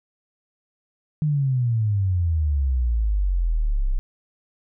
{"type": "exponential sweep", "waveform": "sine", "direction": "down", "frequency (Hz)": [155.56, 30.87], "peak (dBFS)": -18, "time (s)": [1.22, 3.99], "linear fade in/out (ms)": 0, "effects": []}